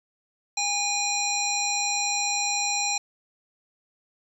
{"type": "harmonic tone", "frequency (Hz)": 817, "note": "G#5", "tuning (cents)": -29, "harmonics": [1, 3, 5, 7, 9], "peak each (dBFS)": [-30, -30, -30, -30, -30], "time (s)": [0.57, 2.98], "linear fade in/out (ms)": 5, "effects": ["9-bit"]}